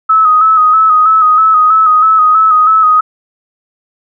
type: tone with vibrato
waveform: sine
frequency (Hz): 1275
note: D#6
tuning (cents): +42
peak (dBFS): -4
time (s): 0.09-3.01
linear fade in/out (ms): 10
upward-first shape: square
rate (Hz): 3.1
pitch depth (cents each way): 34
effects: none